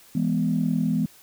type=chord; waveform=sine; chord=E major; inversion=none; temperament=equal with one note detuned; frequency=166.73 / 207.7 / 246.9 Hz; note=E3 / G#3 / B3; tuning=+20 / 0 / 0 cents; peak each=-24 / -25 / -24 dBFS; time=0.15-1.06 s; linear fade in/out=5 ms; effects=tanh soft clip ceiling -12 dBFS + white hiss -52 dBFS RMS until 1.22 s